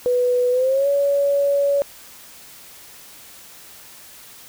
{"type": "tone with pitch glide", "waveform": "sine", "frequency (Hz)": [494, 564.2], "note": ["B4", "C#5"], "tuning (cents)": [0, 30], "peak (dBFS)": -15, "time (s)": [0.06, 1.82], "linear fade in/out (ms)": 0, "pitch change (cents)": 230, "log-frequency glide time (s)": [0.51, 0.88], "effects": ["white hiss -43 dBFS RMS until 4.48 s"]}